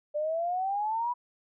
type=exponential sweep; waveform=sine; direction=up; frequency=587.3 to 987.8 Hz; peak=-27 dBFS; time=0.14-1.14 s; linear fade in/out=20 ms; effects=none